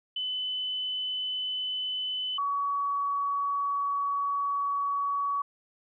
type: tone pair in turn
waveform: sine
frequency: 3016 / 1129.7 Hz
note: F#7 / C#6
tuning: +32 / +32 cents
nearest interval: octave + perfect fourth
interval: 1700 cents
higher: first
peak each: -29 / -26 dBFS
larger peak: second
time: 0.16-2.38 / 2.38-5.42 s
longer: second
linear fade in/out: 5 ms
effects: none